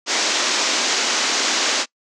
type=band-pass noise; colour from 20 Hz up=white; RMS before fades=-20 dBFS; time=0.06-1.86 s; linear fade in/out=50 ms; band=230 to 6900 Hz; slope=48 dB/octave; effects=noise-tail reverb RT60 0.1 s tail -24 dB re dry